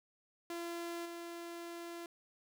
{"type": "tone with level steps", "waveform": "sawtooth", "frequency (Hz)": 341.1, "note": "F4", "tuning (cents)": -41, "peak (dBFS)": [-36, -40], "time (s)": [0.5, 2.06], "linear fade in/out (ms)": 2, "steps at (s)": 1.05, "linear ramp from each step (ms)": 10, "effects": []}